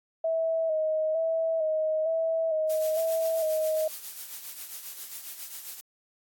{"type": "tone with vibrato", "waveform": "sine", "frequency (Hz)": 639, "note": "D#5", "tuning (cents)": 46, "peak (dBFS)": -24, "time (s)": [0.24, 3.88], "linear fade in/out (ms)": 5, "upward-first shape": "square", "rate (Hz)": 1.1, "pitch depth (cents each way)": 33}
{"type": "noise with tremolo", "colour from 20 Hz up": "blue", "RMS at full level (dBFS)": -37, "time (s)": [2.69, 5.81], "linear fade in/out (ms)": 10, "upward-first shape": "triangle", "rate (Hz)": 7.4, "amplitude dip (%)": 60}
{"effects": ["AAC 64 kbps"]}